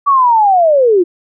sine linear sweep, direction down, 1149 to 333.1 Hz, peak -6 dBFS, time 0.06-1.04 s, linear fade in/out 20 ms, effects none

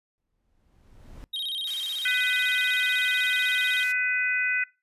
brown noise with exponential growth, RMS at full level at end -41 dBFS, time 0.18-1.24 s, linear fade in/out 0 ms, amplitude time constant 230 ms
triangle tone with vibrato, 3462 Hz, A7, 29 cents flat, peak -27 dBFS, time 1.33-3.84 s, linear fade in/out 10 ms, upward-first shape square, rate 16 Hz, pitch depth 150 cents each way
pink high-pass noise, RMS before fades -43 dBFS, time 1.66-3.93 s, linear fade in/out 20 ms, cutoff 2300 Hz, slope 12 dB/octave
harmonic tone, 500 Hz, B4, 21 cents sharp, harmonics 3 / 4 / 5, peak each -26 / -27 / -28 dBFS, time 2.05-4.64 s, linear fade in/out 5 ms
effects noise-tail reverb RT60 0.3 s tail -25 dB re dry + resampled to 32000 Hz

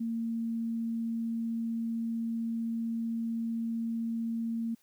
sine tone, 228.9 Hz, A#3, 31 cents flat, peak -30 dBFS, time 0-4.75 s, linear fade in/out 10 ms, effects white hiss -69 dBFS RMS until 4.82 s

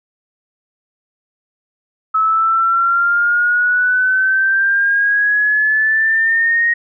sine exponential sweep, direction up, 1293 to 1877 Hz, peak -11 dBFS, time 2.14-6.74 s, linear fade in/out 10 ms, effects none

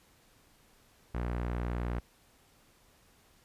sawtooth tone with low-pass filter, 59.9 Hz, A#1, 48 cents sharp, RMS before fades -34 dBFS, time 1.14-2 s, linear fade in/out 10 ms, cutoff 1800 Hz, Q 1, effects pink hiss -64 dBFS RMS until 3.44 s + resampled to 32000 Hz

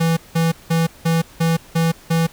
square tone bursts, 164.81 Hz, E3, in tune, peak -15 dBFS, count 7, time 0-2.27 s, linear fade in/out 10 ms, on 170 ms, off 180 ms, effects pink hiss -45 dBFS RMS until 2.32 s

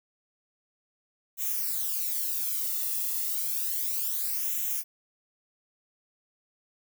violet noise with flanger, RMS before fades -30 dBFS, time 1.37-4.84 s, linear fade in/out 50 ms, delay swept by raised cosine 0.21 to 1.31 ms, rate 0.31 Hz, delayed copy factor -0.8, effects none

